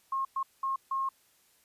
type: tone bursts at uneven times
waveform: sine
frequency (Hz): 1076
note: C6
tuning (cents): +48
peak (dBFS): -28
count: 4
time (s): 0.12-0.25 / 0.36-0.43 / 0.63-0.76 / 0.91-1.09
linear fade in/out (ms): 5
effects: white hiss -66 dBFS RMS until 1.64 s + resampled to 32000 Hz